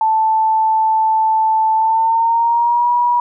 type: tone with pitch glide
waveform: sine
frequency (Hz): 880 to 965.2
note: A5 to B5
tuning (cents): 0 to -40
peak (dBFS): -11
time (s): 0.01-3.2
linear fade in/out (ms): 2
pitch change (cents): +160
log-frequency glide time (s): 1.75-2.9
effects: none